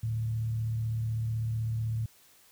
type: tone with frequency modulation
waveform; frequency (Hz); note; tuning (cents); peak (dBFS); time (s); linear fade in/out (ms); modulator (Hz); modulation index
sine; 112.2; A2; +34; -28; 0.03-2.06; 5; 35.9; 0.31
effects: white hiss -60 dBFS RMS until 2.51 s